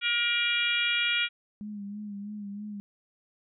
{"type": "harmonic tone", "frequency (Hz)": 474.8, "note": "A#4", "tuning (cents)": 32, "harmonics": [3, 4, 5, 6, 7, 8], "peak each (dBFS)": [-31, -36, -28, -32, -30, -42], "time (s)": [0.01, 1.29], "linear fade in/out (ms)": 50}
{"type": "tone with vibrato", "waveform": "sine", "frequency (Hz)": 205.4, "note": "G#3", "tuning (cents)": -19, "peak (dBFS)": -35, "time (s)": [1.61, 2.8], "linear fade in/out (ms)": 0, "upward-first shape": "sine", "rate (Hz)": 3.1, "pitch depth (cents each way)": 47}
{"effects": []}